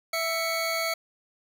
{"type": "tone pair together", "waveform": "25% pulse", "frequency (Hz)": [659.7, 2224], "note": ["E5", "C#7"], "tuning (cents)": [1, 5], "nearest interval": "octave + major sixth", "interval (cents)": 2104, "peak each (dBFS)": -25, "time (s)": [0.13, 0.94], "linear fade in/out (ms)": 5, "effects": []}